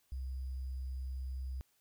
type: tone with sample-and-hold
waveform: sine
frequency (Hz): 65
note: C2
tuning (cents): -11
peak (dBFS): -37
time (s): 0.12-1.61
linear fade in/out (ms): 0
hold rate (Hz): 4900
effects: white hiss -74 dBFS RMS until 1.8 s